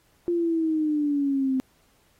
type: exponential sweep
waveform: sine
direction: down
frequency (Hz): 348.9 to 259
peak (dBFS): -21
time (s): 0.28-1.6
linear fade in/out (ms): 0
effects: pink hiss -64 dBFS RMS until 2.19 s + AAC 48 kbps